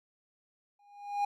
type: tone with exponential growth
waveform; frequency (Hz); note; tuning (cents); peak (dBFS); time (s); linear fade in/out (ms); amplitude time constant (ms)
triangle; 815; G#5; -33; -23; 0.79-1.25; 5; 100
effects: none